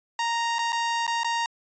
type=tone with dropouts; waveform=sawtooth; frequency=931 Hz; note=A#5; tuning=2 cents flat; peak=-20 dBFS; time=0.19-1.46 s; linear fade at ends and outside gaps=2 ms; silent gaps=0.585-0.59 / 0.722-0.728 / 1.067-1.077 / 1.234-1.245 s; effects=resampled to 16000 Hz